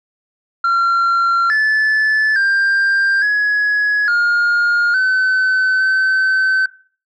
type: tone with pitch steps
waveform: sine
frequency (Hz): 1372 / 1738 / 1589 / 1680 / 1420 / 1520 / 1533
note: F6 / A6 / G6 / G#6 / F6 / F#6 / G6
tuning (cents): -31 / -22 / +23 / +19 / +28 / +46 / -39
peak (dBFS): -9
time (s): 0.64-6.66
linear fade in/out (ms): 5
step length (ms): 860
effects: noise-tail reverb RT60 0.4 s tail -18 dB re dry + tanh soft clip ceiling -11 dBFS